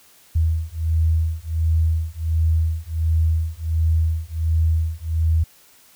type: beating tone pair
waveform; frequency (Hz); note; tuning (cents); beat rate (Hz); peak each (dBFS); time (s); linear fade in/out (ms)
sine; 80 / 81.4; D#2 / E2; +49 / -21; 1.4; -20; 0.35-5.44; 10
effects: white hiss -52 dBFS RMS until 5.95 s